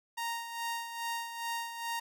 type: tone with tremolo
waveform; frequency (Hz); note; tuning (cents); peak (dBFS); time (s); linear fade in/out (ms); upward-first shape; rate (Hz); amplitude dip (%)
sawtooth; 930; A#5; -4; -29; 0.17-2; 10; sine; 2.4; 60
effects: none